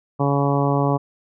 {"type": "harmonic tone", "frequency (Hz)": 140.9, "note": "C#3", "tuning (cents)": 29, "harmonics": [1, 2, 3, 4, 5, 6, 7, 8], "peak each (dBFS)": [-20, -23, -25, -26, -27, -28, -28, -29], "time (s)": [0.19, 0.98], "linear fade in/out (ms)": 20, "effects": []}